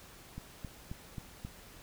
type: click train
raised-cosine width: 5 ms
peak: -28 dBFS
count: 5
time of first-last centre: 0.38-1.45 s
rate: 3.74 Hz
effects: pink hiss -54 dBFS RMS until 1.82 s